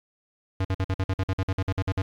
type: tone bursts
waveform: square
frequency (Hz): 94.9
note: F#2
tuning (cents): +44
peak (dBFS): -23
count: 15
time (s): 0.6-2.02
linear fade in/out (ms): 5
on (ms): 48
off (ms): 50
effects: low-pass 4000 Hz 12 dB/octave + 9-bit